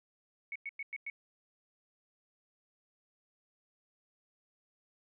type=tone bursts; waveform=sine; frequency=2217 Hz; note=C#7; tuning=in tune; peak=-37 dBFS; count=5; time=0.52-1.1 s; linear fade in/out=2 ms; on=36 ms; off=100 ms; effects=none